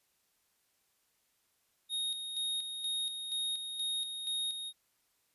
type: tone with tremolo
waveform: square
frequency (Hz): 3729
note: A#7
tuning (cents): 0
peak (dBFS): -33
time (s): 1.89-4.73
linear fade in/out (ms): 50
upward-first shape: square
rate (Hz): 2.1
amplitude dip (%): 50
effects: white hiss -75 dBFS RMS until 5.34 s + resampled to 32000 Hz